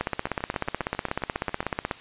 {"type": "two click trains", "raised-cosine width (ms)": 0.5, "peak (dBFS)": [-10, -20], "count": [32, 11], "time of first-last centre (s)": [[0.01, 1.912], [0.27, 1.629]], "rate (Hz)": [16.3, 7.36], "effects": ["white hiss -45 dBFS RMS until 2 s", "resampled to 8000 Hz"]}